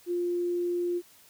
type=tone; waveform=sine; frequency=350.7 Hz; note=F4; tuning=7 cents sharp; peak=-26 dBFS; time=0.06-1.02 s; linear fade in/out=50 ms; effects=white hiss -57 dBFS RMS until 1.29 s